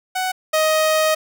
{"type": "tone pair in turn", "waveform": "sawtooth", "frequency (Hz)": [745, 626.5], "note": ["F#5", "D#5"], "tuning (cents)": [12, 12], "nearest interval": "minor third", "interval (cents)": 300, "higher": "first", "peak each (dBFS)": [-16, -11], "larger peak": "second", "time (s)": [[0.15, 0.32], [0.53, 1.15]], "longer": "second", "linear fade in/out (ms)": 10, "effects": []}